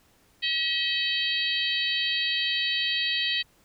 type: harmonic tone with a mistuned harmonic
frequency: 642 Hz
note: E5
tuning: 46 cents flat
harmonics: 3 / 4 / 5 / 6 / 7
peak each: -31 / -31 / -29 / -30 / -32 dBFS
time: 0.42-3.43 s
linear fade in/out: 20 ms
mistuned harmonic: 5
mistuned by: -33 cents
effects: pink hiss -62 dBFS RMS until 3.64 s